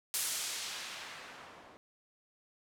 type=noise with low-pass filter sweep; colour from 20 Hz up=blue; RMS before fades=-41 dBFS; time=0.14-1.77 s; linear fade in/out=0 ms; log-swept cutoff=12000 to 690 Hz; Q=0.72; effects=none